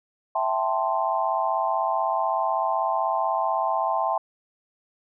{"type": "chord", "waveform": "sine", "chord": "A minor seventh", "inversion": "second", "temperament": "equal", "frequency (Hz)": [659.3, 784, 880, 1046.5], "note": ["E5", "G5", "A5", "C6"], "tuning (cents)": [0, 0, 0, 0], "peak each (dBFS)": -27, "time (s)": [0.35, 4.18], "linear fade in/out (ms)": 5, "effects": []}